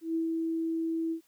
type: tone with ADSR envelope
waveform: sine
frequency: 327 Hz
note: E4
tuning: 14 cents flat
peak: -26 dBFS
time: 0.01-1.21 s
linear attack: 140 ms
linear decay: 120 ms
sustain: -2 dB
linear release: 94 ms
effects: white hiss -68 dBFS RMS until 1.27 s